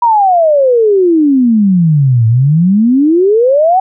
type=exponential two-way sweep; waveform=sine; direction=down then up; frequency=972 to 110 to 776 Hz; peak=-5 dBFS; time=0.02-3.8 s; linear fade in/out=5 ms; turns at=2.27 s; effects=none